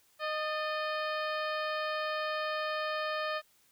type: harmonic tone with a mistuned harmonic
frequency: 617 Hz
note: D#5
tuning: 15 cents flat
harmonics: 1 / 2 / 3 / 4 / 5 / 6 / 7 / 8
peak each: -35 / -36 / -39 / -43 / -45 / -50 / -47 / -51 dBFS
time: 0.19-3.42 s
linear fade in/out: 50 ms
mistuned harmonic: 3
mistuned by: -64 cents
effects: white hiss -67 dBFS RMS until 3.71 s